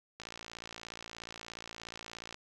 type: click train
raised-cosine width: 0.2 ms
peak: -26 dBFS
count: 123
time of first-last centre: 0.2-2.344 s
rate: 56.9 Hz
effects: none